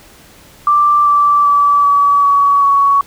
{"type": "tone with pitch steps", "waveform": "sine", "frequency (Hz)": [1176, 1164.5, 1153.1, 1141.9, 1130.7, 1119.7], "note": ["D6", "D6", "D6", "D6", "C#6", "C#6"], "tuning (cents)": [2, -15, -32, -49, 34, 17], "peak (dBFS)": -7, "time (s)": [0.67, 3.01], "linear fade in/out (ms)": 2, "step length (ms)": 390, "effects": ["pink hiss -42 dBFS RMS until 3.06 s"]}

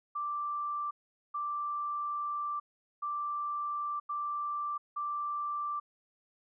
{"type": "tone bursts at uneven times", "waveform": "sine", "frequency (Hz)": 1174.7, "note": "D6", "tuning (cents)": 0, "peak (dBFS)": -32, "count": 5, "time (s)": [[0.15, 0.91], [1.34, 2.6], [3.02, 4], [4.09, 4.78], [4.96, 5.8]], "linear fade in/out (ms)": 10, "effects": []}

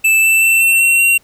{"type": "tone with pitch steps", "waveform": "square", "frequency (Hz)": [2637, 2658, 2680, 2702, 2724, 2746], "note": ["E7", "E7", "E7", "E7", "F7", "F7"], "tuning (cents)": [0, 14, 28, 42, -44, -30], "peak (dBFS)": -9, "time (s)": [0.04, 1.18], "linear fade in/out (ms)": 10, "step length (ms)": 190, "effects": ["pink hiss -52 dBFS RMS until 1.23 s"]}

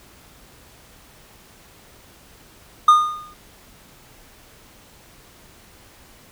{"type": "tone with exponential decay", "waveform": "triangle", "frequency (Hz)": 1223, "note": "D#6", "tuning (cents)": -30, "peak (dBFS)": -4, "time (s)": [2.88, 3.34], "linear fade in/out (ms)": 5, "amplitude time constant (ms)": 100, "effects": ["pink hiss -49 dBFS RMS until 6.31 s"]}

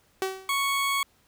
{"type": "tone with exponential decay", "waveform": "sawtooth", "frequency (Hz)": 380.9, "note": "G4", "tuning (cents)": -50, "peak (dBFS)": -19, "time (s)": [0.22, 0.59], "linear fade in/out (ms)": 1, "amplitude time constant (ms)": 80}
{"type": "tone", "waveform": "20% pulse", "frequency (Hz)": 1108.7, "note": "C#6", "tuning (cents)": 0, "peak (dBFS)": -19, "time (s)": [0.49, 1.03], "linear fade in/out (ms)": 2}
{"effects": ["pink hiss -64 dBFS RMS until 1.27 s"]}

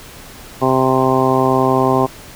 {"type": "harmonic tone", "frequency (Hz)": 130.81, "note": "C3", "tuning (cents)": 0, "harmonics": [1, 2, 3, 4, 5, 6, 7, 8], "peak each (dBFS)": [-21, -18, -17, -22, -20, -20, -22, -19], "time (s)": [0.61, 2.07], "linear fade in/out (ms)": 20, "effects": ["pink hiss -37 dBFS RMS until 2.35 s"]}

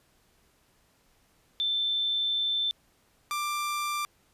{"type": "tone pair in turn", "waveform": ["sine", "sawtooth"], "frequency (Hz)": [3544, 1182.7], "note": ["A7", "D6"], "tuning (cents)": [12, 12], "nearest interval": "octave + perfect fifth", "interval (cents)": 1900, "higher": "first", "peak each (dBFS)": -25, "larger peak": "neither", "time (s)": [[1.6, 2.71], [3.31, 4.05]], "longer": "first", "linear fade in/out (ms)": 0, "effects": ["pink hiss -66 dBFS RMS until 4.33 s", "resampled to 32000 Hz"]}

